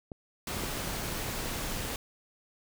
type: clicks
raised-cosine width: 2 ms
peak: -26 dBFS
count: 6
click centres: 0.118 / 0.568 / 0.637 / 0.773 / 0.875 / 1.458 s
type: noise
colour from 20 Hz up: pink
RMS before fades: -35 dBFS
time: 0.47-1.96 s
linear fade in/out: 2 ms
effects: none